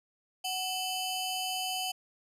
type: ring-modulated tone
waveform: sawtooth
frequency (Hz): 1885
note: A#6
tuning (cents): +19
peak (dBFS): -25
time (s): 0.44-1.92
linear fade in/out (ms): 10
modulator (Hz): 1140
effects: resampled to 32000 Hz

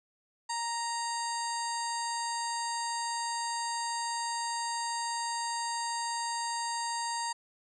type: harmonic tone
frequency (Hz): 933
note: A#5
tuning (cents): +1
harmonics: 1 / 2 / 3 / 4 / 5 / 7 / 8 / 9 / 10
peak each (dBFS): -33 / -42 / -50 / -50 / -40 / -45 / -42 / -47 / -50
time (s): 0.49-7.33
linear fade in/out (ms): 10
effects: none

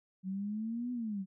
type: exponential two-way sweep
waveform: sine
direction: up then down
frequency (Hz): 185 to 250 to 185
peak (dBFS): -34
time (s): 0.23-1.26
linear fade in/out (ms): 50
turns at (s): 0.92
effects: none

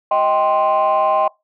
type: chord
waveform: sine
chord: C minor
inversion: first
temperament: just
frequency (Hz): 627.9 / 784.9 / 1046.5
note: Eb5 / G5 / C6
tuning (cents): +16 / +2 / 0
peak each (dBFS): -16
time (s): 0.11-1.28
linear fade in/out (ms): 5
effects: noise-tail reverb RT60 0.2 s tail -22 dB re dry + tanh soft clip ceiling -8 dBFS

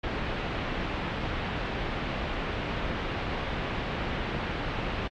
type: low-pass noise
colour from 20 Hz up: pink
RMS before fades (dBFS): -32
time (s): 0.03-5.08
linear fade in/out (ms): 10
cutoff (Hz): 3200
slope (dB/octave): 24
effects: AAC 64 kbps

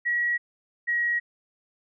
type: tone pair in turn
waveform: sine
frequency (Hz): 1916 / 1901.7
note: A#6 / A#6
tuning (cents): +47 / +34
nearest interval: unison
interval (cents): 13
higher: first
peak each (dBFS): -22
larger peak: neither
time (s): 0.05-0.38 / 0.87-1.2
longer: neither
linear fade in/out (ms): 20
effects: none

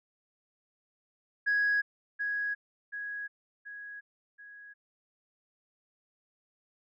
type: tone with echo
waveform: sine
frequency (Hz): 1661.2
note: G#6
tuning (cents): 0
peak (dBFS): -23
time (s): 1.46-1.82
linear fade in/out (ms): 20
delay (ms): 730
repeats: 4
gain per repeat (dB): -6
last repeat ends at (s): 4.74
effects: tanh soft clip ceiling -21 dBFS

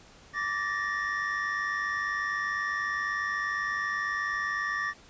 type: tone cluster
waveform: triangle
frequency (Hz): 1166 / 1774 / 1874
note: D6 / A6 / A#6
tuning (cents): -13 / +14 / +9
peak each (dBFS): -31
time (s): 0.33-4.94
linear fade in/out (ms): 50
effects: pink hiss -54 dBFS RMS until 5.09 s + resampled to 16000 Hz

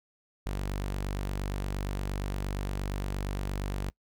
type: tone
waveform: sawtooth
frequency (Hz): 48.6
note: G1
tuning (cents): -14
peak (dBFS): -27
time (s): 0.46-3.9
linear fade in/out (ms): 0
effects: noise-tail reverb RT60 0.1 s tail -24 dB re dry

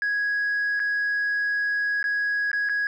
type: tone with dropouts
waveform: sine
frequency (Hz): 1661.2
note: G#6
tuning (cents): 0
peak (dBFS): -20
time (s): 0.02-2.87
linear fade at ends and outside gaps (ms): 1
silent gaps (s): 0.795-0.8 / 2.028-2.041 / 2.516-2.531 / 2.689-2.695
effects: tanh soft clip ceiling -20 dBFS

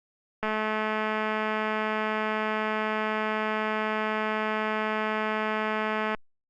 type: click train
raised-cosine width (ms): 0.5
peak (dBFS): -14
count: 1236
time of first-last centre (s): 0.43-6.148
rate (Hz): 216
effects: Opus 48 kbps

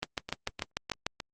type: two click trains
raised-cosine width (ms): 0.2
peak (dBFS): -19 / -12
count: 4 / 8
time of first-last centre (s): 0.29-1.202 / 0.03-1.066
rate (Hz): 3.29 / 6.76
effects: Opus 24 kbps

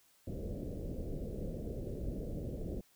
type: low-pass noise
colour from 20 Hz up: pink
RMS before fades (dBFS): -40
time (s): 0.27-2.81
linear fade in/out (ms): 5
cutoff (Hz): 570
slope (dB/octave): 48
effects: white hiss -68 dBFS RMS until 2.95 s

